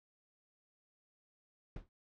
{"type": "noise with exponential decay", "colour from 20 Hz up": "brown", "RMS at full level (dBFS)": -40, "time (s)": [1.76, 1.89], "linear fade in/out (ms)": 2, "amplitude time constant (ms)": 27, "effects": ["low-pass 4000 Hz 12 dB/octave"]}